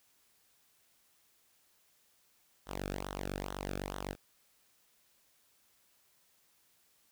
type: tone with flanger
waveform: sawtooth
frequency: 47.96 Hz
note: G1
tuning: 37 cents flat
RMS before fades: -40 dBFS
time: 2.66-4.16 s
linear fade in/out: 50 ms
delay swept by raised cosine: 0.41 to 1.03 ms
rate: 2.3 Hz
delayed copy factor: -0.8
effects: white hiss -70 dBFS RMS until 7.11 s